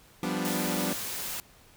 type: chord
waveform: sawtooth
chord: G dominant seventh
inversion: third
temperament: equal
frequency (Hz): 174.61 / 196 / 246.9 / 293.7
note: F3 / G3 / B3 / D4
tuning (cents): 0 / 0 / 0 / 0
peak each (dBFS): -30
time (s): 0.23-0.93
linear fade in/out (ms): 2
type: noise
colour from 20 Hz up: white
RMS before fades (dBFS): -35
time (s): 0.45-1.4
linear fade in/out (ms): 0
effects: pink hiss -57 dBFS RMS until 1.76 s